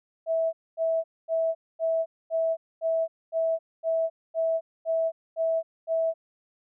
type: tone bursts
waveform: sine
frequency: 653 Hz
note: E5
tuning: 17 cents flat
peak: -22 dBFS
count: 12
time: 0.26-6.14 s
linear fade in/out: 50 ms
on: 270 ms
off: 240 ms
effects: none